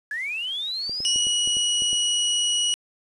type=linear sweep; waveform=sine; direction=up; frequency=1661.2 to 5960 Hz; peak=-26 dBFS; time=0.11-1.24 s; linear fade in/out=2 ms
type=clicks; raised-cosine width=2 ms; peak=-26 dBFS; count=8; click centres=0.895 / 1.004 / 1.16 / 1.269 / 1.475 / 1.569 / 1.821 / 1.93 s
type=tone; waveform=sawtooth; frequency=2916 Hz; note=F#7; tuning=26 cents flat; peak=-17 dBFS; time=1.05-2.74 s; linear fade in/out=0 ms
effects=resampled to 24000 Hz + 8-bit